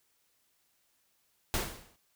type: noise with exponential decay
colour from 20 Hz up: pink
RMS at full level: -28 dBFS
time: 1.54-1.96 s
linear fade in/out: 0 ms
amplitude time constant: 91 ms
effects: white hiss -73 dBFS RMS until 2.15 s